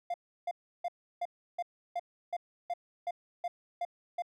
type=tone bursts; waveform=triangle; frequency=699 Hz; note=F5; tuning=1 cent sharp; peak=-29 dBFS; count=12; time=0.1-4.222 s; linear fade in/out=5 ms; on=41 ms; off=330 ms; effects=none